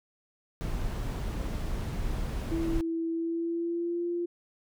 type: noise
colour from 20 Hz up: brown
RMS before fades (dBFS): -32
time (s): 0.61-2.81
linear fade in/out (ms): 0
type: tone with pitch glide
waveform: sine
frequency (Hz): 329.6 to 346.2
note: E4 to F4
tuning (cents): 0 to -15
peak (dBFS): -28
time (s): 2.51-4.26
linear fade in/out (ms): 10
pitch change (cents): +85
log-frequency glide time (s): 3.11-4.06
effects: none